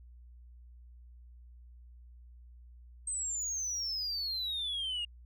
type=exponential sweep; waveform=sine; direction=down; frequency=8372 to 2818 Hz; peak=-31 dBFS; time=3.07-5.05 s; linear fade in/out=5 ms; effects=tanh soft clip ceiling -31 dBFS + added 60 Hz sine -51 dBFS peak until 5.25 s